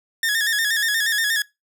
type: tone with vibrato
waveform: sawtooth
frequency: 1746 Hz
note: A6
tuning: 14 cents flat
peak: -15 dBFS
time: 0.23-1.42 s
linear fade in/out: 2 ms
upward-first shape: square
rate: 8.4 Hz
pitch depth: 68 cents each way
effects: noise-tail reverb RT60 0.2 s tail -21 dB re dry